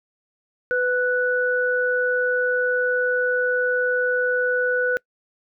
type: tone pair together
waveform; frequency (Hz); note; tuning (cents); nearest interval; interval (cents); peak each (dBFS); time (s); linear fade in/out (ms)
sine; 498.8 / 1480; B4 / F#6; +17 / 0; octave + perfect fifth; 1883; -21; 0.71-4.97; 0
effects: noise-tail reverb RT60 0.1 s tail -24 dB re dry